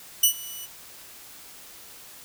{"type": "tone with ADSR envelope", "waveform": "5% pulse", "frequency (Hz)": 2960, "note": "F#7", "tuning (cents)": 0, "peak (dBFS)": -5, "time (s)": [0.23, 0.67], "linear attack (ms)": 6, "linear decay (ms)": 92, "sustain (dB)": -22, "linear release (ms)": 26, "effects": ["white hiss -46 dBFS RMS until 2.24 s"]}